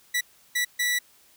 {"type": "tone bursts at uneven times", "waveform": "sawtooth", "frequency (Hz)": 1957, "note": "B6", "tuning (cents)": -16, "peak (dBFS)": -19, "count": 3, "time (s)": [[0.14, 0.21], [0.55, 0.65], [0.79, 0.99]], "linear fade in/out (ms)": 10, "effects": ["white hiss -58 dBFS RMS until 1.36 s"]}